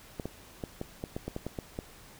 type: clicks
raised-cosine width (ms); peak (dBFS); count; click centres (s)
2; -21; 11; 0.198 / 0.256 / 0.638 / 0.814 / 1.039 / 1.165 / 1.28 / 1.364 / 1.466 / 1.588 / 1.789
effects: pink hiss -53 dBFS RMS until 2.19 s